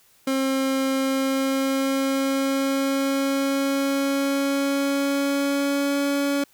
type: tone with pitch glide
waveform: 30% pulse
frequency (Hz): 267.2 to 281.9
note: C4 to C#4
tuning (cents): +36 to +29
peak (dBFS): -18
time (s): 0.27-6.44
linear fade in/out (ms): 5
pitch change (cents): +93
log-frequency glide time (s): 0.92-6.01
effects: white hiss -58 dBFS RMS until 6.53 s